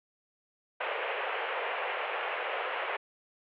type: band-pass noise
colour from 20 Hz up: pink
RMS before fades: -34 dBFS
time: 0.8-2.97 s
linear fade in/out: 10 ms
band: 440 to 2900 Hz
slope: 48 dB/octave
effects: none